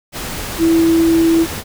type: tone in noise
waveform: sine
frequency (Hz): 329.4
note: E4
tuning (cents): -1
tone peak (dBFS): -9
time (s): 0.58-1.47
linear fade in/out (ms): 50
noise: pink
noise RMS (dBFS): -25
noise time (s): 0.12-1.64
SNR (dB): +13
effects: none